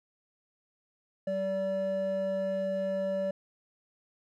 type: tone pair together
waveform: triangle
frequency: 192.7 / 577.4 Hz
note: G3 / D5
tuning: -29 / -30 cents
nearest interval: octave + perfect fifth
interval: 1899 cents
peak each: -33 / -26 dBFS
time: 1.27-3.31 s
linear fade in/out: 5 ms
effects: tanh soft clip ceiling -23 dBFS

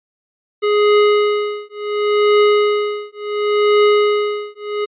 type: tone with tremolo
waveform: square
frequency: 416.8 Hz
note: G#4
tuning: 6 cents sharp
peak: -9 dBFS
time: 0.62-4.86 s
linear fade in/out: 20 ms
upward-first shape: triangle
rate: 0.7 Hz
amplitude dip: 100%
effects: resampled to 8000 Hz

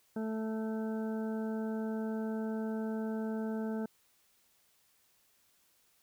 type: harmonic tone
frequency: 220 Hz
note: A3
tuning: in tune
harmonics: 1 / 2 / 3 / 4 / 6 / 7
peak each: -34 / -40 / -46 / -49 / -55 / -53 dBFS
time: 0.16-3.86 s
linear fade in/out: 5 ms
effects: white hiss -70 dBFS RMS until 6.02 s

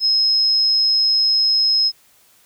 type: tone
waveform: sine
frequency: 5140 Hz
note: E8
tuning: 45 cents flat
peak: -13 dBFS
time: 0-1.92 s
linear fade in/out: 50 ms
effects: white hiss -54 dBFS RMS until 2.45 s

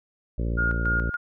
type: harmonic tone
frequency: 57.6 Hz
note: A#1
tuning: 20 cents flat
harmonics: 1 / 2 / 3 / 4 / 5 / 6 / 7 / 8 / 9 / 10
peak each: -25 / -31 / -35 / -37 / -39 / -41 / -42 / -43 / -44 / -45 dBFS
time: 0.38-1.1 s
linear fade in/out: 5 ms
type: tone with tremolo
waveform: sine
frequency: 1421 Hz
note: F6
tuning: 30 cents sharp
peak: -22 dBFS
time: 0.57-1.17 s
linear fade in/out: 20 ms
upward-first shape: square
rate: 3.5 Hz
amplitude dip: 65%
effects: none

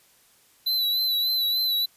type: tone with vibrato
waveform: square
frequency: 3990 Hz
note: B7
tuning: 17 cents sharp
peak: -22 dBFS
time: 0.66-1.86 s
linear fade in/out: 10 ms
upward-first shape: sine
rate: 3.4 Hz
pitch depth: 42 cents each way
effects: white hiss -59 dBFS RMS until 1.96 s + resampled to 32000 Hz

